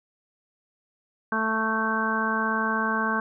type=harmonic tone; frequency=220.9 Hz; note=A3; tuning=7 cents sharp; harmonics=1 / 2 / 3 / 4 / 5 / 6 / 7; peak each=-29 / -34 / -36 / -32 / -28 / -37 / -27 dBFS; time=1.32-3.2 s; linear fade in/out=2 ms; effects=none